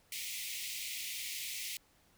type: high-pass noise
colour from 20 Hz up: pink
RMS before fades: -41 dBFS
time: 0.12-1.77 s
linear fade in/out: 2 ms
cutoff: 2000 Hz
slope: 96 dB/octave
effects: pink hiss -68 dBFS RMS until 2.17 s